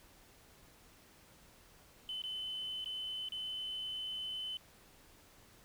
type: tone with dropouts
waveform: sine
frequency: 3036 Hz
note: F#7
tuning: 44 cents sharp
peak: -37 dBFS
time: 2.09-4.57 s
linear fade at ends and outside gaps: 1 ms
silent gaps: 2.219-2.238 / 2.844-2.859 / 3.287-3.321 s
effects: tanh soft clip ceiling -35 dBFS + pink hiss -62 dBFS RMS until 5.64 s